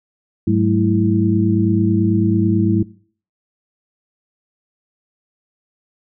sine tone cluster, 104.1 / 186.7 / 215.8 / 328.4 Hz, G#2 / F#3 / A3 / E4, +5 / +16 / -33 / -6 cents, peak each -18 dBFS, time 0.47-2.83 s, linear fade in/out 5 ms, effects noise-tail reverb RT60 0.5 s tail -22 dB re dry

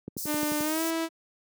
click train, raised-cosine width 3 ms, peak -21 dBFS, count 7, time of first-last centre 0.08-0.606 s, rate 11.4 Hz
white high-pass noise, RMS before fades -35 dBFS, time 0.17-0.91 s, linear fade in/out 10 ms, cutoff 4700 Hz, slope 48 dB/octave
sawtooth tone with pitch glide, 300 to 327.2 Hz, D4 to E4, +37 to -13 cents, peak -23 dBFS, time 0.25-1.09 s, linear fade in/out 50 ms, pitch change +150 cents, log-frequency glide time 0.61-0.83 s
effects high-pass 150 Hz 12 dB/octave

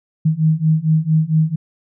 sine beating tone pair, 155.56 / 159.96 Hz, D#3 / D#3, 0 / +48 cents, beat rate 4.4 Hz, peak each -16 / -15 dBFS, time 0.25-1.56 s, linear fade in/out 10 ms, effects none

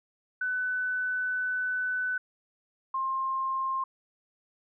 sine tone pair in turn, 1500 / 1060.7 Hz, F#6 / C6, +23 / +23 cents, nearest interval tritone, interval 600 cents, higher first, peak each -27 dBFS, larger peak neither, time 0.41-2.18 / 2.94-3.84 s, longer first, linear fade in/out 5 ms, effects none

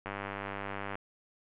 click train, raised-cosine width 0.5 ms, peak -22 dBFS, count 90, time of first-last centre 0.06-0.954 s, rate 99.5 Hz, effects resampled to 8000 Hz + 10-bit

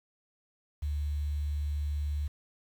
sine tone with quantisation, 73.42 Hz, D2, in tune, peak -29 dBFS, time 0.82-2.28 s, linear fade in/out 10 ms, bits 9, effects none

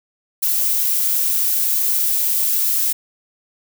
violet noise, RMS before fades -18 dBFS, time 0.42-2.93 s, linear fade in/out 10 ms, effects none

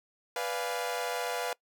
sawtooth chord, B diminished seventh, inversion none, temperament equal, 493.9 / 587.3 / 698.5 / 830.6 Hz, B4 / D5 / F5 / Ab5, 0 / 0 / 0 / 0 cents, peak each -31 / -36 / -32 / -36 dBFS, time 0.36-1.53 s, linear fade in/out 2 ms, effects noise-tail reverb RT60 0.1 s tail -23 dB re dry

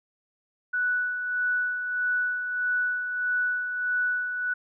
sine tone with tremolo, 1480 Hz, F#6, in tune, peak -22 dBFS, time 0.73-4.54 s, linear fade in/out 10 ms, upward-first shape sine, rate 1.6 Hz, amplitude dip 50%, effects none

